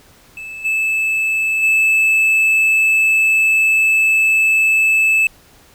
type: tone with level steps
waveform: triangle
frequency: 2619 Hz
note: E7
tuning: 12 cents flat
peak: -26 / -13 / -9 dBFS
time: 0.37-5.27 s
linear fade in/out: 2 ms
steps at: 0.64 / 1.62 s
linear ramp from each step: 20 ms
effects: pink hiss -48 dBFS RMS until 5.74 s